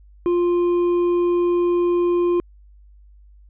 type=tone with hard clipping; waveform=triangle; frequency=350 Hz; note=F4; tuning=4 cents sharp; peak=-17 dBFS; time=0.26-2.4 s; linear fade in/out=0 ms; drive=8 dB; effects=added 50 Hz sine -45 dBFS peak until 3.49 s + resampled to 8000 Hz